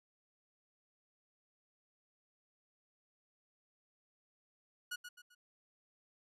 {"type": "tone with echo", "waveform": "sawtooth", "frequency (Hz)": 1456, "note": "F#6", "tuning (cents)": -28, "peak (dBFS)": -35, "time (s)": [4.91, 4.96], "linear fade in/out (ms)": 10, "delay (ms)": 130, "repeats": 3, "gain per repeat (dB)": -8, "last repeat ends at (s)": 5.35, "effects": ["resampled to 32000 Hz"]}